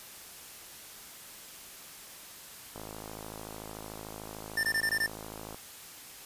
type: click train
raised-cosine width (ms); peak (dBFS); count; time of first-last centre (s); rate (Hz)
1; -28; 150; 2.76-5.545; 53.5
type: tone bursts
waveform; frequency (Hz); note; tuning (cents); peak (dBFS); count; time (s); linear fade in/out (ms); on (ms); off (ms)
square; 1788; A6; +27; -27; 6; 4.57-5.065; 5; 65; 21
effects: white hiss -48 dBFS RMS until 6.25 s + resampled to 32000 Hz